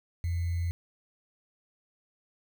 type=tone with sample-and-hold; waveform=sine; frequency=85.6 Hz; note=F2; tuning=34 cents flat; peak=-27 dBFS; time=0.24-0.71 s; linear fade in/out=0 ms; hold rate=2100 Hz; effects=none